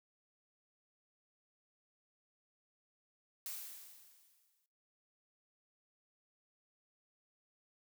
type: noise with exponential decay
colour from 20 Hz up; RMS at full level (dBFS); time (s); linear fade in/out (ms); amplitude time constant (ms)
blue; -42; 3.46-4.66; 1; 260
effects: noise-tail reverb RT60 0.4 s tail -18 dB re dry